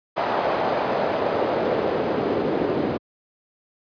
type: noise with band-pass filter sweep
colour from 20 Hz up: pink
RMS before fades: -23 dBFS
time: 0.16-2.98 s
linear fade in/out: 20 ms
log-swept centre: 750 to 360 Hz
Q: 1.7
effects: high-pass 80 Hz 12 dB/octave + resampled to 11025 Hz